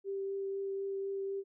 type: tone with vibrato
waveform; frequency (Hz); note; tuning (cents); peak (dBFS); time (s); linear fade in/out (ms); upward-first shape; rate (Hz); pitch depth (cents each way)
sine; 392; G4; 0; -34; 0.04-1.44; 50; triangle; 4; 10
effects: none